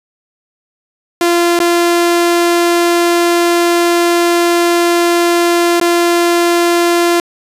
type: tone with dropouts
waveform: sawtooth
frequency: 344.6 Hz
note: F4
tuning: 23 cents flat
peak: -5 dBFS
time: 1.21-7.2 s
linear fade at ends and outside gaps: 2 ms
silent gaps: 1.591-1.601 / 5.8-5.812 s
effects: resampled to 32000 Hz